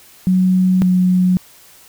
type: tone pair in turn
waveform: sine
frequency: 185 / 182.66 Hz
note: F#3 / F#3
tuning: 0 / -22 cents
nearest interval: unison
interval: 22 cents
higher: first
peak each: -10 dBFS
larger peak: neither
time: 0.27-0.82 / 0.82-1.37 s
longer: neither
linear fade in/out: 0 ms
effects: white hiss -45 dBFS RMS until 1.88 s